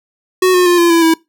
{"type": "tone with pitch steps", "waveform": "square", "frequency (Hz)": [370, 360.7, 351.7, 342.8, 334.2, 325.8], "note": ["F#4", "F#4", "F4", "F4", "E4", "E4"], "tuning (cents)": [0, -44, 12, -32, 24, -20], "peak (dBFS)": -8, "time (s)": [0.42, 1.14], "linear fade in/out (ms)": 5, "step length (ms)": 120, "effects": ["noise-tail reverb RT60 0.2 s tail -23 dB re dry"]}